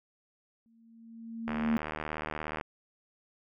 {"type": "tone with exponential growth", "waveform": "sine", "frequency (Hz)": 228.1, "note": "A#3", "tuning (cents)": -37, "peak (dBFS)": -23, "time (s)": [0.66, 1.77], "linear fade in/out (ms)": 0, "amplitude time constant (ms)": 240}
{"type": "click train", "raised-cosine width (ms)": 0.5, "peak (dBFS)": -20, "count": 88, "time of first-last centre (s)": [1.48, 2.611], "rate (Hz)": 76.9}
{"effects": []}